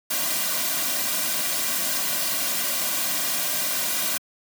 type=noise with comb filter; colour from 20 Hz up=white; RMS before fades=-25 dBFS; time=0.1-4.18 s; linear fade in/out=10 ms; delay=2.3 ms; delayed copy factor=-0.75; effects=high-pass 200 Hz 12 dB/octave